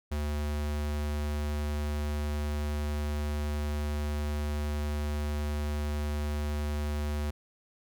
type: tone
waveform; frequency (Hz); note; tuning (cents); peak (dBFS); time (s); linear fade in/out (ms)
square; 74.1; D2; +16; -30; 0.11-7.31; 10
effects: none